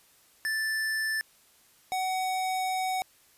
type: tone pair in turn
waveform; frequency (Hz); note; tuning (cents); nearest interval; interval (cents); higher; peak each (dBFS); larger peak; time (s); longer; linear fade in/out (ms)
square; 1760 / 749.5; A6 / F#5; 0 / +22; octave + minor third; 1478; first; -28; neither; 0.45-1.21 / 1.92-3.02; second; 0
effects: white hiss -61 dBFS RMS until 3.37 s + resampled to 32000 Hz